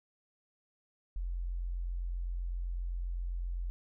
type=tone; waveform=sine; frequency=43.86 Hz; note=F1; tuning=8 cents sharp; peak=-33 dBFS; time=1.16-3.7 s; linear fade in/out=0 ms; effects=none